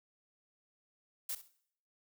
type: noise with echo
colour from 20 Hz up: blue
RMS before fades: -38 dBFS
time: 1.29-1.35 s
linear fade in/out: 5 ms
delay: 66 ms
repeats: 2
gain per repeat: -14 dB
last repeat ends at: 1.482 s
effects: noise-tail reverb RT60 0.6 s tail -17 dB re dry